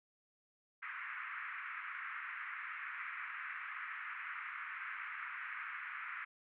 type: band-pass noise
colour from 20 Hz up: pink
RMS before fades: -45 dBFS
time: 0.82-6.25 s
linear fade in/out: 10 ms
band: 1200 to 2300 Hz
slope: 48 dB/octave
effects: none